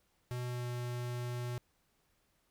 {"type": "tone with pitch glide", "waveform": "square", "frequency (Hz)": [123.47, 122.12], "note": ["B2", "B2"], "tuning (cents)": [0, -19], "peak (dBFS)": -37, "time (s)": [0.31, 1.58], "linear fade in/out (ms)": 0, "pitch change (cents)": -19, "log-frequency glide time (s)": [0.44, 0.67], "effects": ["pink hiss -75 dBFS RMS until 2.5 s"]}